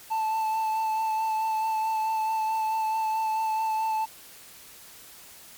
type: tone with vibrato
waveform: triangle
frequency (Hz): 880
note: A5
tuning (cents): 0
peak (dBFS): -22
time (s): 0.1-4.06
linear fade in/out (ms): 20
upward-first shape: sine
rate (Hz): 4.6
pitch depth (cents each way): 16
effects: white hiss -48 dBFS RMS until 5.57 s + MP3 96 kbps

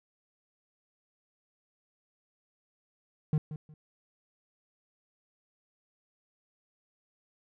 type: tone with echo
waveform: triangle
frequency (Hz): 152.8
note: D#3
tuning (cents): -31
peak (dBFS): -21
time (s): 3.33-3.38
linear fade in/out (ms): 2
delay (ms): 180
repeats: 2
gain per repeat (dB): -13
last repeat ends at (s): 3.74
effects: none

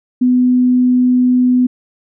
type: tone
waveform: sine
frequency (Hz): 250.2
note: B3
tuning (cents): +23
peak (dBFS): -8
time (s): 0.21-1.67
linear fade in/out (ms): 10
effects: none

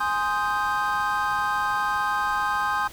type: chord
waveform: triangle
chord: Ab major seventh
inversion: none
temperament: equal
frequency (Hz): 830.6 / 1046.5 / 1244.5 / 1568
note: Ab5 / C6 / Eb6 / G6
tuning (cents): 0 / 0 / 0 / 0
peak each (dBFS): -26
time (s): 0-2.88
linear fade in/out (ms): 10
effects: pink hiss -44 dBFS RMS until 2.92 s

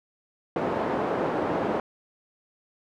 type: band-pass noise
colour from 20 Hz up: pink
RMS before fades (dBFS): -27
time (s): 0.56-1.8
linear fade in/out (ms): 2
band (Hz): 290 to 880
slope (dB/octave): 12
effects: none

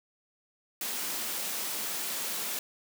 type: high-pass noise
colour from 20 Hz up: white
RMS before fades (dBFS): -34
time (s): 0.81-2.59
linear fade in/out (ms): 2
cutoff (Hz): 160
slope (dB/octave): 96
effects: none

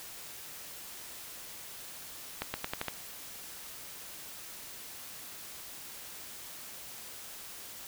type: accelerating click train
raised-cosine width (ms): 0.3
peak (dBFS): -16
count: 6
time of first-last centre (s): 2.42-2.883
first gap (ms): 120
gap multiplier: 0.87
effects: white hiss -46 dBFS RMS until 7.87 s

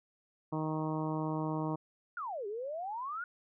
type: harmonic tone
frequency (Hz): 156.2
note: D#3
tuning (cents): +7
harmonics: 1 / 2 / 3 / 4 / 5 / 6 / 7 / 8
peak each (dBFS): -36 / -36 / -43 / -43 / -45 / -42 / -44 / -55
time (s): 0.52-1.76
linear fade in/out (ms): 10
type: exponential two-way sweep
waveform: sine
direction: down then up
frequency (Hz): 1477 to 391.7 to 1477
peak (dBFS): -36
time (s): 2.17-3.24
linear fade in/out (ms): 2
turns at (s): 2.47
effects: none

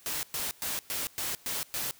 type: noise bursts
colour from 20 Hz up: white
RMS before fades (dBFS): -33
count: 7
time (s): 0.06-1.91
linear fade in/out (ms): 0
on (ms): 170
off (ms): 110
effects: white hiss -57 dBFS RMS until 1.99 s

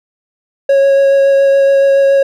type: tone with vibrato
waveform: triangle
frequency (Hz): 550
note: C#5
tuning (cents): -14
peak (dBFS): -4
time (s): 0.69-2.23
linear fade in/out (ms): 5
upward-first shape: sine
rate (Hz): 7.1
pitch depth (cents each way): 9
effects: none

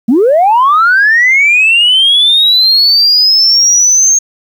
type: linear sweep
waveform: sine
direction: up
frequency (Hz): 207.7 to 6470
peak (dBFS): -3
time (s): 0.08-4.19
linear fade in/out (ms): 10
effects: tanh soft clip ceiling -1 dBFS + 7-bit

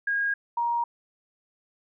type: tone pair in turn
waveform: sine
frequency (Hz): 1632 / 943.2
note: G#6 / A#5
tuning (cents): -31 / +20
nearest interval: major sixth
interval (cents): 949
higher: first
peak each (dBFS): -23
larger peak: neither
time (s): 0.07-0.34 / 0.57-0.84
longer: neither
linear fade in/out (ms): 5
effects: none

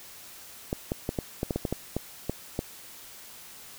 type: clicks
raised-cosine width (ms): 2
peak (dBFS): -14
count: 12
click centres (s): 0.729 / 0.919 / 1.091 / 1.188 / 1.431 / 1.508 / 1.56 / 1.652 / 1.726 / 1.966 / 2.296 / 2.591
effects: white hiss -47 dBFS RMS until 3.78 s

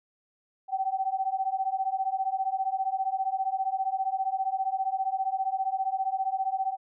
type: beating tone pair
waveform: sine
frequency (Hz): 760 / 775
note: F#5 / G5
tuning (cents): +46 / -20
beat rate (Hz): 15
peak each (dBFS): -29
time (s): 0.68-6.77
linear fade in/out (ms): 50
effects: none

